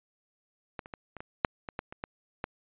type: clicks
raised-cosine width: 0.5 ms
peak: -21 / -30 / -24 / -27 / -25 / -7 / -22 / -18 / -27 / -19 / -17 dBFS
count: 11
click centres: 0.792 / 0.859 / 0.938 / 1.167 / 1.205 / 1.448 / 1.688 / 1.791 / 1.925 / 2.039 / 2.441 s
effects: resampled to 8000 Hz